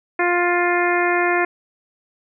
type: harmonic tone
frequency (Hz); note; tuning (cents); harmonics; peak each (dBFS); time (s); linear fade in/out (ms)
351.4; F4; +11; 1 / 2 / 3 / 4 / 5 / 6 / 7; -20 / -22 / -25 / -26 / -23 / -25 / -29; 0.19-1.45; 5
effects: none